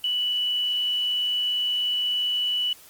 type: tone with quantisation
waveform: sine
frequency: 2961 Hz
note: F#7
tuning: 1 cent sharp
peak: -22 dBFS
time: 0.04-2.73 s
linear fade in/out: 2 ms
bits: 8
effects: white hiss -50 dBFS RMS until 2.89 s + Opus 24 kbps